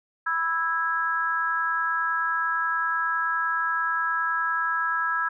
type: chord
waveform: sine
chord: E major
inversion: second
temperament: just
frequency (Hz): 988.9 / 1318.5 / 1648.1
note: B5 / E6 / G#6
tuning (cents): +2 / 0 / -14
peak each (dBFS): -31 / -26 / -26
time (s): 0.26-5.29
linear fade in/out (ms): 10
effects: none